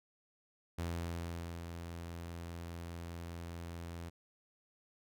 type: tone with ADSR envelope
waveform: sawtooth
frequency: 84.9 Hz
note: F2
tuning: 48 cents flat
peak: -32 dBFS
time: 0.78-4.1 s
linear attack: 9 ms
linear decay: 810 ms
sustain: -7 dB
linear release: 17 ms
effects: none